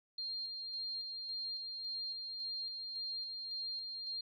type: tone with tremolo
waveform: sine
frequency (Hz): 4202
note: C8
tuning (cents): +7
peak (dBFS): -38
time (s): 0.18-4.21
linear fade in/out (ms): 5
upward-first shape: square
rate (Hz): 1.8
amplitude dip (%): 30
effects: none